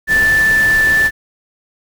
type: tone in noise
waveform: sine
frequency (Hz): 1760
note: A6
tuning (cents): 0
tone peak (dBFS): -9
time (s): 0.07-1.11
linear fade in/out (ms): 50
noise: pink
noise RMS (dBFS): -24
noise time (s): 0.07-1.11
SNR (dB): +12
effects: none